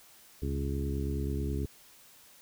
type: harmonic tone with a mistuned harmonic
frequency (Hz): 69.3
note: C#2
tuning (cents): 0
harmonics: 1 / 2 / 3 / 4 / 5 / 6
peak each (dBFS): -32 / -37 / -40 / -39 / -41 / -41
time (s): 0.42-1.66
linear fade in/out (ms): 5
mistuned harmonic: 1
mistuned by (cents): +84
effects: white hiss -57 dBFS RMS until 2.41 s